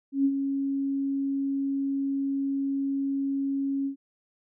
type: tone with ADSR envelope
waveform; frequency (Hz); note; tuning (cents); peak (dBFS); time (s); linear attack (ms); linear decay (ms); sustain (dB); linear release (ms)
sine; 275.1; C#4; -13; -18; 0.12-3.96; 130; 57; -7; 100
effects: none